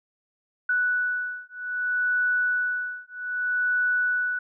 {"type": "beating tone pair", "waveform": "sine", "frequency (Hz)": [1480, 1480.63], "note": ["F#6", "F#6"], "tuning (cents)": [0, 1], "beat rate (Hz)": 0.63, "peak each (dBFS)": -26, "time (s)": [0.69, 4.39], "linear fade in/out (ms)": 5, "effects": []}